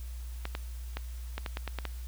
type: clicks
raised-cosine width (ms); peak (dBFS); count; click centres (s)
0.3; -19; 9; 0.454 / 0.551 / 0.97 / 1.38 / 1.462 / 1.571 / 1.677 / 1.787 / 1.853
effects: added 60 Hz sine -37 dBFS peak until 2.07 s + white hiss -55 dBFS RMS until 2.07 s